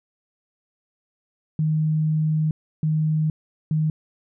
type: tone bursts at uneven times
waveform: sine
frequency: 155.56 Hz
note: D#3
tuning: in tune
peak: -18 dBFS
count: 3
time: 1.59-2.51 / 2.83-3.3 / 3.71-3.9 s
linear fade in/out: 2 ms
effects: none